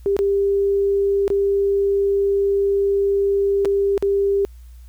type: tone with dropouts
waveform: sine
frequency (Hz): 397.7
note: G4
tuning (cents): +25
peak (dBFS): -15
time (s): 0.06-4.45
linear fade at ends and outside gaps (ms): 0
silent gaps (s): 0.166-0.19 / 1.279-1.302 / 3.649-3.655 / 3.978-4.025
effects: added 60 Hz sine -38 dBFS peak until 4.88 s + white hiss -59 dBFS RMS until 4.88 s